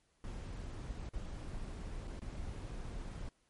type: noise with dropouts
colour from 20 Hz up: brown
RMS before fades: -43 dBFS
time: 0.24-3.29 s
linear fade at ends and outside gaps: 1 ms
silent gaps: 1.091-1.135 / 2.073-2.078 / 2.193-2.218 s
effects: pink hiss -75 dBFS RMS until 3.49 s + MP3 48 kbps